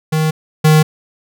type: tone pair in turn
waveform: square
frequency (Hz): 156.6 / 155.07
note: D#3 / D#3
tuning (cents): +11 / -6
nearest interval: unison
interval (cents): 17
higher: first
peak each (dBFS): -13 / -7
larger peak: second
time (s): 0.12-0.31 / 0.64-0.83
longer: neither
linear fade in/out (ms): 10
effects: none